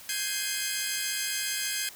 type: chord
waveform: 10% pulse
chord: Ab major seventh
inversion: third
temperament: equal with one note detuned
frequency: 1568 / 1661.2 / 2093 / 2519 Hz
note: G6 / Ab6 / C7 / Eb7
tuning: 0 / 0 / 0 / +21 cents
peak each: -26 dBFS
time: 0.09-1.89 s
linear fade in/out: 2 ms
effects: white hiss -48 dBFS RMS until 1.95 s